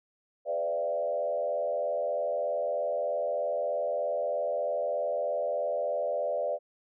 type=tone with frequency modulation; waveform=sine; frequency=589 Hz; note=D5; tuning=5 cents sharp; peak=-27 dBFS; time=0.45-6.59 s; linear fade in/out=50 ms; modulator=83.2 Hz; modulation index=1.1; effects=none